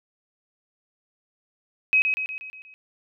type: tone with echo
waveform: sine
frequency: 2540 Hz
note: D#7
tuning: 35 cents sharp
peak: -15 dBFS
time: 1.93-2.02 s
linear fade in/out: 0 ms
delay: 120 ms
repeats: 6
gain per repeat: -5 dB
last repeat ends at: 2.74 s
effects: none

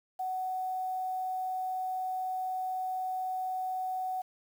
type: tone with quantisation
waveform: sine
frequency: 746 Hz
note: F#5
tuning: 14 cents sharp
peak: -31 dBFS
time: 0.19-4.22 s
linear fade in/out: 10 ms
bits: 9
effects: none

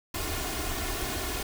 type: noise with comb filter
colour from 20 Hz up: pink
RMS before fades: -32 dBFS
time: 0.14-1.43 s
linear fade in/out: 5 ms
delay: 2.8 ms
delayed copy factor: +0.65
effects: none

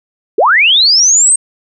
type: linear sweep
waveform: sine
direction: up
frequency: 349.2 to 8550 Hz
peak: -5 dBFS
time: 0.38-1.36 s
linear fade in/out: 5 ms
effects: none

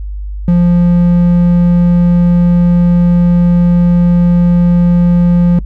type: tone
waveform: triangle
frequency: 174.61 Hz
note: F3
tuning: in tune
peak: -3 dBFS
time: 0.48-5.59 s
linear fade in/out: 2 ms
effects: noise-tail reverb RT60 0.1 s tail -22 dB re dry + added 50 Hz sine -18 dBFS peak until 5.65 s

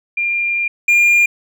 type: tone pair in turn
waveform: sine / triangle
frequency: 2396 / 2407 Hz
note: D7 / D7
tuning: +34 / +42 cents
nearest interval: unison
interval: 8 cents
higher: second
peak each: -15 / -7 dBFS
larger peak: second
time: 0.17-0.68 / 0.88-1.26 s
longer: first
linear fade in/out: 5 ms
effects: none

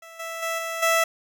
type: tone with level steps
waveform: 15% pulse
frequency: 659.3 Hz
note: E5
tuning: in tune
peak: -36 / -25 / -19 / -22 / -12 dBFS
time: 0.02-1.04 s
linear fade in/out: 5 ms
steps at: 0.19 / 0.42 / 0.58 / 0.82 s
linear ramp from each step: 10 ms
effects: none

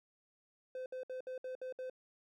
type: tone bursts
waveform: triangle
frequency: 513 Hz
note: C5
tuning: 34 cents flat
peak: -38 dBFS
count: 7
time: 0.75-1.898 s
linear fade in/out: 2 ms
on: 110 ms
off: 63 ms
effects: none

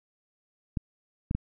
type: clicks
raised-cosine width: 5 ms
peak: -16 dBFS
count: 3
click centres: 0.772 / 1.311 / 1.35 s
effects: none

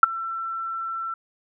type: tone with ADSR envelope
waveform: sine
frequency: 1343 Hz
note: E6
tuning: 32 cents sharp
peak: -3 dBFS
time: 0.03-1.14 s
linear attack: 3 ms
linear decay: 14 ms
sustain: -24 dB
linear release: 3 ms
effects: none

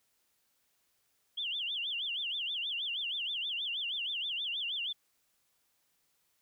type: tone with vibrato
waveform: sine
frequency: 3136 Hz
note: G7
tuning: in tune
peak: -33 dBFS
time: 1.37-4.93 s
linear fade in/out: 10 ms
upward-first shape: sine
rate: 6.3 Hz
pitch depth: 230 cents each way
effects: white hiss -75 dBFS RMS until 6.41 s

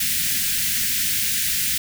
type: band-stop noise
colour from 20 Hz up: white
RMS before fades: -22 dBFS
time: 0-1.78 s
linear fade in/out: 5 ms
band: 260 to 1600 Hz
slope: 48 dB/octave
effects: none

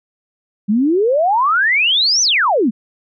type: exponential two-way sweep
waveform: sine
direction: up then down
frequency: 196 to 6200 to 196 Hz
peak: -11 dBFS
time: 0.68-2.71 s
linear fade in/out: 20 ms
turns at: 2.22 s
effects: none

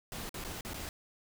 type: noise with dropouts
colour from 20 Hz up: pink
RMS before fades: -41 dBFS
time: 0.12-0.89 s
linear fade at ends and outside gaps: 1 ms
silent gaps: 0.293-0.342 / 0.44-0.447 / 0.609-0.649 / 0.735-0.742 s
effects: none

